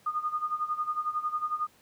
sine tone with tremolo, 1226 Hz, D#6, 26 cents flat, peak -25 dBFS, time 0.06-1.67 s, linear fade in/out 5 ms, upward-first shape sine, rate 11 Hz, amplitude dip 80%, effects pink hiss -61 dBFS RMS until 1.81 s + high-pass 100 Hz 12 dB/octave

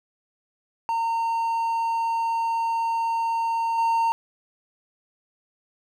triangle tone with level steps, 916 Hz, A#5, 31 cents flat, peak -20 / -17 dBFS, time 0.89-4.12 s, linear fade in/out 0 ms, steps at 3.78 s, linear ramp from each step 2 ms, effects none

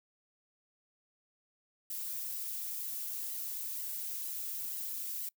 violet noise with flanger, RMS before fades -39 dBFS, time 1.9-5.29 s, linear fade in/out 5 ms, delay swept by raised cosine 0.98 to 3.78 ms, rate 2.1 Hz, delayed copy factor +0.55, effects noise-tail reverb RT60 0.1 s tail -24 dB re dry

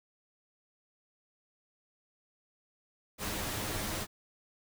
pink noise with comb filter, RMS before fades -36 dBFS, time 3.18-4.07 s, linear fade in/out 50 ms, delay 9.6 ms, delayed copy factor +0.5, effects none

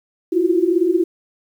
sine tone cluster, 331.9 / 347.6 / 369.7 Hz, E4 / F4 / F#4, +12 / -8 / -1 cents, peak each -18 dBFS, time 0.32-1.04 s, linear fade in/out 10 ms, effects 8-bit

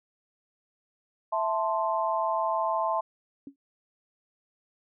sine chord, A minor, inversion second, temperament equal, 659.3 / 880 / 1046.5 Hz, E5 / A5 / C6, 0 / 0 / 0 cents, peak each -29 dBFS, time 1.32-3.01 s, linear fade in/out 10 ms
sine tone with exponential decay, 277.2 Hz, C#4, in tune, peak -35 dBFS, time 3.47-3.56 s, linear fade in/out 2 ms, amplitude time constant 18 ms
effects none

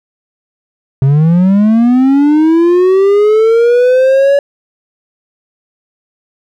triangle linear sweep, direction up, 130.81 to 568 Hz, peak -3 dBFS, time 1.02-4.39 s, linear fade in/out 2 ms, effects none

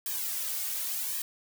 blue noise with flanger, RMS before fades -33 dBFS, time 0.06-1.22 s, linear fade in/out 2 ms, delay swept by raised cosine 1.4 to 3 ms, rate 0.89 Hz, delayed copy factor -1, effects none

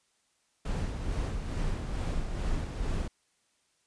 brown noise with tremolo, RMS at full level -30 dBFS, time 0.65-3.08 s, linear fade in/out 5 ms, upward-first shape sine, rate 2.3 Hz, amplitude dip 45%, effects white hiss -72 dBFS RMS until 3.86 s + resampled to 22050 Hz

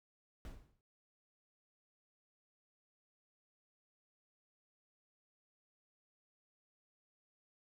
brown noise with exponential decay, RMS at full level -43 dBFS, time 0.45-0.81 s, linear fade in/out 1 ms, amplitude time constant 77 ms, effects none

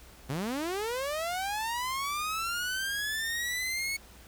sawtooth linear sweep, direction up, 123.47 to 2217 Hz, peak -27 dBFS, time 0.29-3.97 s, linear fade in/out 10 ms, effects added 60 Hz sine -54 dBFS peak until 4.27 s + pink hiss -54 dBFS RMS until 4.27 s

